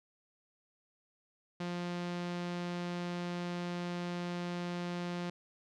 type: tone with low-pass filter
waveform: sawtooth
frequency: 175.5 Hz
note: F3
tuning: 9 cents sharp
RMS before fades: -38 dBFS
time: 1.6-5.3 s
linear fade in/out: 5 ms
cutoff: 4700 Hz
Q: 1
effects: none